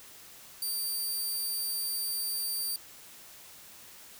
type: tone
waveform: 10% pulse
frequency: 4652 Hz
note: D8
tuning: 17 cents flat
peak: -24 dBFS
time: 0.62-2.76 s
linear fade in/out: 2 ms
effects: white hiss -51 dBFS RMS until 4.19 s